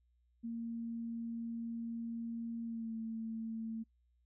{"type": "tone with pitch glide", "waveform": "sine", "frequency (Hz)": [231, 224.3], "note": ["A#3", "A3"], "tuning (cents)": [-16, 34], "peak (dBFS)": -38, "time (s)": [0.43, 3.84], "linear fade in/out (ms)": 20, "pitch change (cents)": -50, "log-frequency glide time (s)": [2.64, 2.94], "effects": ["noise-tail reverb RT60 0.1 s tail -26 dB re dry", "added 60 Hz sine -70 dBFS peak until 4.25 s"]}